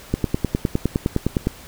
click train, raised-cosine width 3 ms, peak -5 dBFS, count 14, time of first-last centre 0.14-1.471 s, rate 9.77 Hz, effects pink hiss -42 dBFS RMS until 1.67 s

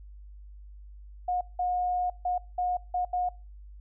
sine tone bursts at uneven times, 721 Hz, F#5, 45 cents flat, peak -25 dBFS, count 6, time 1.28-1.41 / 1.59-2.1 / 2.25-2.38 / 2.58-2.77 / 2.94-3.05 / 3.13-3.29 s, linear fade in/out 5 ms, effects noise-tail reverb RT60 0.4 s tail -26 dB re dry + added 50 Hz sine -44 dBFS peak until 3.8 s

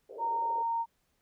white band-pass noise, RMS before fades -46 dBFS, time 0.09-0.63 s, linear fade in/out 5 ms, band 390 to 550 Hz, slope 48 dB/octave
sine tone, 923 Hz, A#5, 17 cents flat, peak -28 dBFS, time 0.18-0.86 s, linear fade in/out 50 ms
effects pink hiss -75 dBFS RMS until 1.21 s

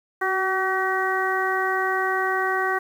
harmonic tone with a mistuned harmonic, 380 Hz, F#4, 46 cents sharp, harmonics 1 / 2 / 3 / 4 / 5, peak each -27 / -27 / -27 / -27 / -27 dBFS, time 0.21-2.79 s, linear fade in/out 10 ms, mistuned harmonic 1, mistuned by -23 cents, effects 8-bit

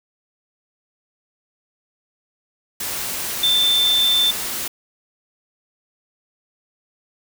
sine tone in noise, 3551 Hz, A7, 15 cents sharp, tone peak -14 dBFS, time 3.43-4.31 s, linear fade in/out 5 ms, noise white, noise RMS -26 dBFS, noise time 2.8-4.68 s, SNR +9 dB, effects none

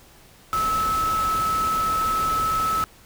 sine tone in noise, 1300 Hz, E6, 24 cents flat, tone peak -20 dBFS, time 0.53-2.84 s, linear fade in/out 0 ms, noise pink, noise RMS -32 dBFS, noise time 0.53-2.84 s, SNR +9 dB, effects pink hiss -51 dBFS RMS until 3.05 s

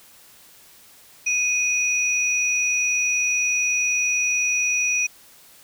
sine tone pair together, 2489 / 5850 Hz, D#7 / F#8, 0 / -21 cents, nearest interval octave + minor third, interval 1479 cents, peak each -20 / -24 dBFS, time 1.26-5.07 s, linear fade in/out 10 ms, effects white hiss -50 dBFS RMS until 5.63 s

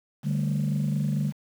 sine chord, D suspended fourth, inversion none, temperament just, 146.83 / 195.78 / 220.2 Hz, D3 / G3 / A3, 0 / -2 / +2 cents, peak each -24 / -28 / -30 dBFS, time 0.23-1.33 s, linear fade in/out 50 ms, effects tanh soft clip ceiling -18 dBFS + 8-bit

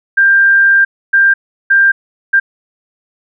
sine tone bursts at uneven times, 1589 Hz, G6, 23 cents sharp, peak -5 dBFS, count 4, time 0.17-0.85 / 1.13-1.34 / 1.7-1.92 / 2.33-2.4 s, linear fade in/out 10 ms, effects none

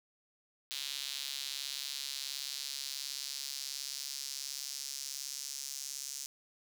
square tone with high-pass filter sweep, 69.3 Hz, C#2, in tune, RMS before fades -41 dBFS, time 0.71-6.26 s, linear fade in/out 0 ms, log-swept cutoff 3700 to 6000 Hz, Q 2.3, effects none

